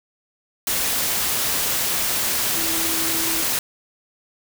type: tone in noise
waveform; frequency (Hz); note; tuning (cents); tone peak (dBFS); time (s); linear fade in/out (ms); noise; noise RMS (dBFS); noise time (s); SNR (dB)
sine; 327.4; E4; -12; -30; 2.57-3.43; 2; white; -22; 0.67-3.59; -11
effects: none